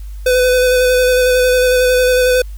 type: tone with vibrato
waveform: square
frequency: 503 Hz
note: B4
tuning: 32 cents sharp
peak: -10 dBFS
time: 0.26-2.42 s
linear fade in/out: 5 ms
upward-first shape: square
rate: 11 Hz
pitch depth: 14 cents each way
effects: added 50 Hz sine -25 dBFS peak until 2.57 s + white hiss -49 dBFS RMS until 2.57 s